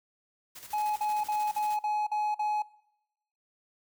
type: noise with tremolo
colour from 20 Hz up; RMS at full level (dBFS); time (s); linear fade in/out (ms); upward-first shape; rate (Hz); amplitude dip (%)
white; -45; 0.55-1.77; 10; square; 13; 55
type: tone bursts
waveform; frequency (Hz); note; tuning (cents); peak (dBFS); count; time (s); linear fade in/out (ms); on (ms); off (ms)
triangle; 844; G#5; +28; -25; 7; 0.73-2.622; 5; 230; 47
effects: noise-tail reverb RT60 0.8 s tail -20 dB re dry